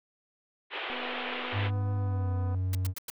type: band-pass noise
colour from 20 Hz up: white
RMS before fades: -36 dBFS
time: 0.7-1.71 s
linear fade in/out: 50 ms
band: 330 to 3300 Hz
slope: 48 dB/octave
type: click train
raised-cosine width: 1 ms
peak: -31 dBFS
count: 411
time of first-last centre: 0.9-2.547 s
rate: 249 Hz
type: tone with pitch glide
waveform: triangle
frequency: 101.2 to 92.8 Hz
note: G#2 to F#2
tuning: -44 to +6 cents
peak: -25 dBFS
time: 1.52-2.94 s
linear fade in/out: 50 ms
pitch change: -150 cents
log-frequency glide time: 1.97-2.32 s
type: noise bursts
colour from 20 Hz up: white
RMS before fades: -38 dBFS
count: 4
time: 2.73-3.101 s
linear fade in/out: 2 ms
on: 20 ms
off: 97 ms
effects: none